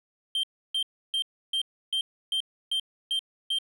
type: tone bursts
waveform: triangle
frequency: 3154 Hz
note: G7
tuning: 10 cents sharp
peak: -23 dBFS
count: 9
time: 0.35-3.586 s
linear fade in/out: 2 ms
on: 84 ms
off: 310 ms
effects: none